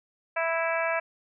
harmonic tone, 329.6 Hz, E4, in tune, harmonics 2 / 3 / 4 / 5 / 6 / 7 / 8, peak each -28 / -33 / -34 / -32 / -38 / -33 / -38 dBFS, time 0.36-1 s, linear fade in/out 10 ms, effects none

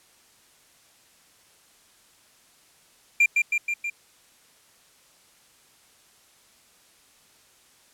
triangle tone with echo, 2385 Hz, D7, 26 cents sharp, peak -13 dBFS, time 3.2-3.26 s, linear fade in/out 5 ms, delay 160 ms, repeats 4, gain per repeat -3 dB, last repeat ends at 3.9 s, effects white hiss -58 dBFS RMS until 7.93 s + low-pass 11000 Hz 12 dB/octave

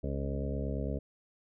harmonic tone with a mistuned harmonic, 69 Hz, C#2, 7 cents flat, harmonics 1 / 2 / 3 / 4 / 6 / 7 / 8 / 9, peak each -35 / -38 / -40 / -41 / -43 / -43 / -44 / -45 dBFS, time 0.03-0.99 s, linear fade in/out 10 ms, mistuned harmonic 1, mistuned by -28 cents, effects none

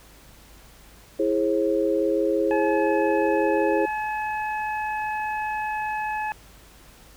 sine chord, E augmented, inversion none, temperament equal with one note detuned, 329.6 / 415.3 / 536.7 Hz, E4 / G#4 / B#4, 0 / 0 / +44 cents, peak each -24 dBFS, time 1.19-3.86 s, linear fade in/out 10 ms
harmonic tone, 855 Hz, A5, 50 cents flat, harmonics 1 / 2 / 3, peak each -26 / -32 / -36 dBFS, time 2.51-6.32 s, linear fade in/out 0 ms
effects added 50 Hz sine -51 dBFS peak until 7.16 s + pink hiss -51 dBFS RMS until 7.16 s

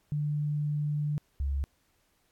sine tone pair in turn, 148.2 / 69.38 Hz, D3 / C#2, +16 / +2 cents, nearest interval octave + minor second, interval 1314 cents, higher first, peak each -27 dBFS, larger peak neither, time 0.12-1.18 / 1.4-1.64 s, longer first, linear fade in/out 0 ms, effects pink hiss -71 dBFS RMS until 2.31 s + AAC 64 kbps

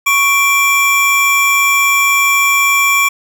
square tone pair together, 1109.3 / 2349 Hz, C#6 / D7, +1 / 0 cents, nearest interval octave + minor second, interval 1299 cents, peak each -15 / -11 dBFS, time 0.06-3.09 s, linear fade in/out 10 ms, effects none

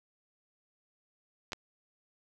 clicks, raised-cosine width 0.2 ms, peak -20 dBFS, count 2, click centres 1.521 / 1.532 s, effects none

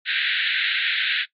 pink band-pass noise, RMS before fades -23 dBFS, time 0.05-1.26 s, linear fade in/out 50 ms, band 1500 to 4000 Hz, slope 96 dB/octave, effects noise-tail reverb RT60 0.1 s tail -17 dB re dry + AAC 48 kbps

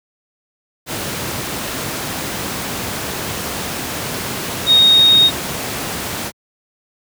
sine tone in noise, 3729 Hz, A#7, in tune, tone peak -7 dBFS, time 4.66-5.31 s, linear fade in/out 50 ms, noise pink, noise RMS -23 dBFS, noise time 0.86-6.32 s, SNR +13 dB, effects high-pass 100 Hz 12 dB/octave

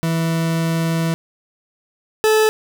40% pulse tone pair in turn, 164.2 / 434.1 Hz, E3 / A4, -6 / -23 cents, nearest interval octave + perfect fourth, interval 1683 cents, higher second, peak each -16 / -11 dBFS, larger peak second, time 0.03-1.14 / 2.24-2.49 s, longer first, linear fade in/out 0 ms, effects none

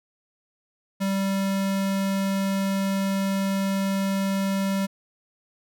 square tone, 194.9 Hz, G3, 10 cents flat, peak -23 dBFS, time 1-4.87 s, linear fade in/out 20 ms, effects none

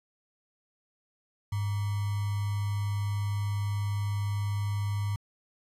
sine tone with sample-and-hold, 101.6 Hz, G#2, 38 cents flat, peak -27 dBFS, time 1.52-5.16 s, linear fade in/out 5 ms, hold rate 1050 Hz, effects resampled to 32000 Hz

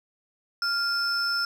sine tone pair together, 1396.9 / 5274 Hz, F6 / E8, 0 / 0 cents, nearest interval octave + major seventh, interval 2300 cents, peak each -25 dBFS, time 0.62-1.45 s, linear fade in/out 2 ms, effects tanh soft clip ceiling -19 dBFS

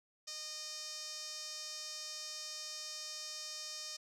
sawtooth tone with band-pass filter, 614 Hz, D#5, 23 cents flat, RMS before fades -45 dBFS, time 0.27-3.97 s, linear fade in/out 10 ms, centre 5600 Hz, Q 4.1, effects none

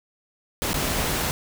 pink noise with dropouts, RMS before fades -25 dBFS, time 0.62-1.31 s, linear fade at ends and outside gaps 0 ms, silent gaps 0.732-0.742 s, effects none

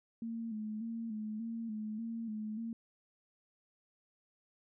sine tone with vibrato, 221.6 Hz, A3, 13 cents sharp, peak -37 dBFS, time 0.22-2.73 s, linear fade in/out 2 ms, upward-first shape square, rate 1.7 Hz, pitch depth 55 cents each way, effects none

